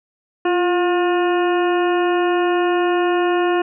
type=harmonic tone with a mistuned harmonic; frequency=357.6 Hz; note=F4; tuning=41 cents sharp; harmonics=1 / 2 / 3 / 4 / 5 / 7 / 8; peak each=-16 / -22 / -26 / -28 / -30 / -33 / -34 dBFS; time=0.45-3.62 s; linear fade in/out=5 ms; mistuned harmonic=1; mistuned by=-46 cents; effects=none